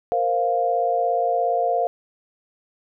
sine chord, Bb suspended second, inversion none, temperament equal, 466.2 / 523.3 / 698.5 Hz, Bb4 / C5 / F5, 0 / 0 / 0 cents, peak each -25 / -25 / -20 dBFS, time 0.12-1.87 s, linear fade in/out 0 ms, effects none

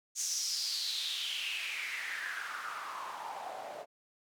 white noise with band-pass filter sweep, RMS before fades -38 dBFS, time 0.15-3.86 s, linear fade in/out 50 ms, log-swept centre 6600 to 600 Hz, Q 5.2, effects none

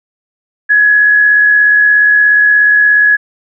sine tone with amplitude modulation, 1684 Hz, G#6, 24 cents sharp, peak -3 dBFS, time 0.69-3.17 s, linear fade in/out 20 ms, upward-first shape sine, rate 76.9 Hz, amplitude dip 35%, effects none

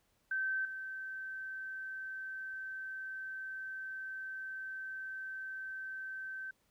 sine tone with level steps, 1546 Hz, G6, 24 cents flat, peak -32 / -40 dBFS, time 0.31-6.51 s, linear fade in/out 5 ms, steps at 0.65 s, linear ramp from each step 2 ms, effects pink hiss -75 dBFS RMS until 6.7 s

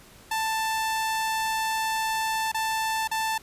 sawtooth tone with dropouts, 884 Hz, A5, 8 cents sharp, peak -21 dBFS, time 0.31-3.38 s, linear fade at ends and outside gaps 5 ms, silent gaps 2.518-2.544 / 3.076-3.113 s, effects pink hiss -51 dBFS RMS until 3.42 s + resampled to 32000 Hz

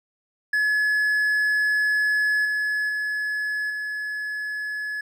triangle tone with level steps, 1703 Hz, G#6, 43 cents sharp, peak -17 / -20 / -22 / -25 dBFS, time 0.53-5.01 s, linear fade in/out 5 ms, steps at 2.45 / 2.89 / 3.7 s, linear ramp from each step 2 ms, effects none

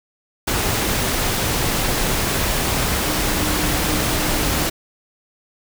sine tone in noise, 304.2 Hz, D#4, 39 cents flat, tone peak -28 dBFS, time 3.05-4.65 s, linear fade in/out 10 ms, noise pink, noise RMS -20 dBFS, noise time 0.47-4.7 s, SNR -11 dB, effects none

